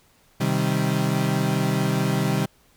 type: chord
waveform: 35% pulse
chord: C minor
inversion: none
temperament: equal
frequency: 130.81 / 155.56 / 196 Hz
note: C3 / Eb3 / G3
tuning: 0 / 0 / 0 cents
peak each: -23 dBFS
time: 0.4-2.46 s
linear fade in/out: 10 ms
effects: pink hiss -59 dBFS RMS until 2.76 s